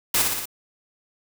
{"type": "noise with echo", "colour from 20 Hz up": "white", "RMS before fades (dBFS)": -20, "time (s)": [0.14, 0.22], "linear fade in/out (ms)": 5, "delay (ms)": 59, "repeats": 4, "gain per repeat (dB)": -3, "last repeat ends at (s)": 0.456, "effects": []}